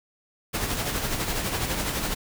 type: noise with tremolo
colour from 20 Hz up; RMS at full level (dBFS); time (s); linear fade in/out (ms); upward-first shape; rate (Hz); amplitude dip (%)
pink; -26; 0.53-2.15; 20; sine; 12; 45
effects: none